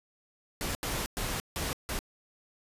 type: noise bursts at uneven times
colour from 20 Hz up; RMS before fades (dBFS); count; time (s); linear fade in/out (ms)
pink; -33; 5; 0.61-0.75 / 0.83-1.06 / 1.17-1.4 / 1.56-1.73 / 1.89-1.99; 0
effects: resampled to 32000 Hz